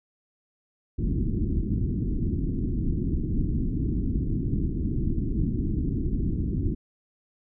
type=low-pass noise; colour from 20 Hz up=pink; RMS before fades=-26 dBFS; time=0.98-6.75 s; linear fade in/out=10 ms; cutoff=340 Hz; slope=48 dB/octave; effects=none